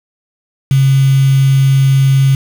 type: tone with quantisation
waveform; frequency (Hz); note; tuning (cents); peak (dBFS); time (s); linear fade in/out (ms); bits
sine; 135.2; C#3; -43; -6; 0.71-2.35; 2; 4
effects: none